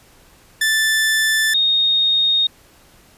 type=tone pair in turn; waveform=sawtooth / sine; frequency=1760 / 3709 Hz; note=A6 / A#7; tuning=0 / -9 cents; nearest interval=octave + minor second; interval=1291 cents; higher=second; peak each=-11 / -13 dBFS; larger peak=first; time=0.61-1.54 / 1.54-2.47 s; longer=neither; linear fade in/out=5 ms; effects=pink hiss -50 dBFS RMS until 3.17 s + resampled to 32000 Hz